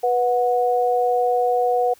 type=tone pair together; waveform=sine; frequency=490.8 / 732.2 Hz; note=B4 / F#5; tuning=-11 / -18 cents; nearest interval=perfect fifth; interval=693 cents; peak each=-19 dBFS; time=0.03-1.94 s; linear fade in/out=10 ms; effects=white hiss -53 dBFS RMS until 1.99 s